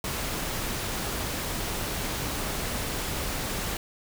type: noise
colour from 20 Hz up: pink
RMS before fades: -31 dBFS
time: 0.04-3.77 s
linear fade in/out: 2 ms
effects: none